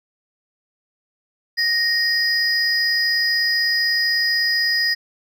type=tone pair together; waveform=triangle; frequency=1861 / 4968 Hz; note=A#6 / D#8; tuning=-3 / -3 cents; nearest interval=octave + perfect fourth; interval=1700 cents; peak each=-18 dBFS; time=1.57-4.95 s; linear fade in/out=20 ms; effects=none